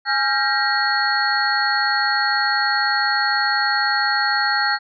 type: tone cluster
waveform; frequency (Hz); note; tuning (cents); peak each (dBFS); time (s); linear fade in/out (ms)
sine; 830 / 1377 / 1587 / 1894 / 4332; G#5 / F6 / G6 / A#6 / C#8; -1 / -25 / +21 / +27 / -41; -23; 0.05-4.79; 50
effects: none